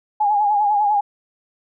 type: tone with vibrato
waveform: sine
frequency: 830 Hz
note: G#5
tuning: 1 cent flat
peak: -14 dBFS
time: 0.2-1.01 s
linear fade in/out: 10 ms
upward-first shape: sine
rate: 10 Hz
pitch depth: 55 cents each way
effects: none